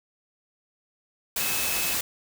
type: tone in noise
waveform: sine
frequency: 2589 Hz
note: E7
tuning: 32 cents flat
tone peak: -33 dBFS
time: 1.4-1.94 s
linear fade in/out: 5 ms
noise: white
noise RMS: -27 dBFS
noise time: 1.36-2.01 s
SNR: -9 dB
effects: none